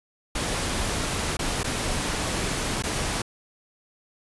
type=noise with dropouts; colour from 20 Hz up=pink; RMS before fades=-27 dBFS; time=0.35-3.22 s; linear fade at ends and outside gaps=5 ms; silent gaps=1.37-1.391 / 1.633-1.642 / 2.824-2.836 s; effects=resampled to 24000 Hz